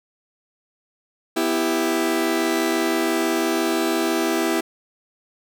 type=chord; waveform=sawtooth; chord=E minor; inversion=second; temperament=just; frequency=247.2 / 329.6 / 395.6 Hz; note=B3 / E4 / G4; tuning=+2 / 0 / +16 cents; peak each=-23 / -17 / -21 dBFS; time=1.36-4.61 s; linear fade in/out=10 ms; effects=none